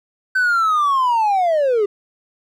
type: linear sweep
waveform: triangle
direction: down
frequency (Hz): 1538 to 392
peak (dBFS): -11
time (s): 0.35-1.86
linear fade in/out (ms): 10
effects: tanh soft clip ceiling -8 dBFS